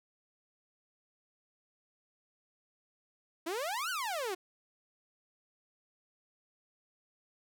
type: exponential two-way sweep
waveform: sawtooth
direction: up then down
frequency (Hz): 311.1 to 1552 to 349.2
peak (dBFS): -30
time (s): 3.46-4.35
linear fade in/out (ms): 10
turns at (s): 3.9
effects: none